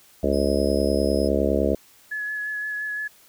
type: harmonic tone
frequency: 69.9 Hz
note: C#2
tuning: 15 cents sharp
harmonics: 1 / 3 / 4 / 5 / 6 / 7 / 8 / 9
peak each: -27 / -27 / -27 / -27 / -27 / -27 / -27 / -27 dBFS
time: 0.23-1.75 s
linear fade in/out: 5 ms
type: tone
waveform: sawtooth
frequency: 5100 Hz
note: D#8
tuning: 42 cents sharp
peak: -34 dBFS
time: 0.32-1.29 s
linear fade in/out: 20 ms
type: tone with vibrato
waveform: sine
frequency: 1700 Hz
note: G#6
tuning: 40 cents sharp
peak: -26 dBFS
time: 2.11-3.08 s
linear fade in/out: 10 ms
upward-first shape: sine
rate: 5.8 Hz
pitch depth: 16 cents each way
effects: white hiss -54 dBFS RMS until 3.28 s